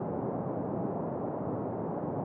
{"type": "band-pass noise", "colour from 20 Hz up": "pink", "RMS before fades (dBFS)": -34, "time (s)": [0, 2.24], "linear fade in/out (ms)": 5, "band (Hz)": [130, 840], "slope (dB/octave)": 24, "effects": []}